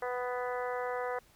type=harmonic tone; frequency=248.1 Hz; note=B3; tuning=8 cents sharp; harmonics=2 / 3 / 4 / 5 / 6 / 7 / 8; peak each=-35 / -39 / -41 / -43 / -45 / -46 / -47 dBFS; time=0.02-1.19 s; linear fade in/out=5 ms; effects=pink hiss -63 dBFS RMS until 1.35 s